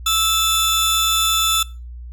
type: tone pair together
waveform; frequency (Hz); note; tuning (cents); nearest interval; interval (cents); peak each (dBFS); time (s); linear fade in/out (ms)
sawtooth; 1317 / 3511; E6 / A7; -2 / -4; octave + perfect fourth; 1698; -16 / -14; 0.06-1.63; 5
effects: noise-tail reverb RT60 0.3 s tail -20 dB re dry + added 60 Hz sine -31 dBFS peak until 2.12 s